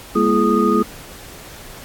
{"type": "tone cluster", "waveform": "sine", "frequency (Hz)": [205.2, 238.3, 340.5, 424.3, 1236], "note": ["G#3", "A#3", "F4", "G#4", "D#6"], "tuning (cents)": [-21, 38, -44, 37, -12], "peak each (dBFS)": -19, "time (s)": [0.15, 0.83], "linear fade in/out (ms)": 10, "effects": ["pink hiss -38 dBFS RMS until 1.84 s", "AAC 64 kbps"]}